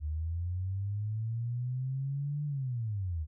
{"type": "linear two-way sweep", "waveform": "sine", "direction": "up then down", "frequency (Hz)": [73.6, 148.6, 73.6], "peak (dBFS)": -31, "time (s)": [0, 3.27], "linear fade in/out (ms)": 50, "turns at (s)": 2.45, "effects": []}